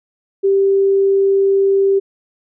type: tone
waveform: sine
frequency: 392 Hz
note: G4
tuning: in tune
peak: -10 dBFS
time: 0.43-2 s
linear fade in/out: 20 ms
effects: none